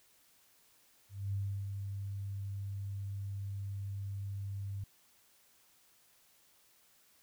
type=tone with ADSR envelope; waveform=sine; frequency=99.1 Hz; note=G2; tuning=19 cents sharp; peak=-32 dBFS; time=1.09-4.84 s; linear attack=240 ms; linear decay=330 ms; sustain=-5 dB; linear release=4 ms; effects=white hiss -67 dBFS RMS until 7.22 s